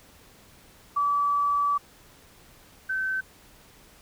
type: tone pair in turn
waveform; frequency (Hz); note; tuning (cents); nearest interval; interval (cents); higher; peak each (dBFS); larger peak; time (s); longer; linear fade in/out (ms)
sine; 1151 / 1536.4; D6 / G6; -35 / -35; perfect fourth; 500; second; -21 / -25; first; 0.96-1.78 / 2.89-3.21; first; 10
effects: pink hiss -54 dBFS RMS until 4.01 s